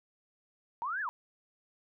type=linear two-way sweep; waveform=sine; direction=up then down; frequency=886 to 1760 to 901 Hz; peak=-32 dBFS; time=0.82-1.09 s; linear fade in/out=0 ms; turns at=1.01 s; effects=none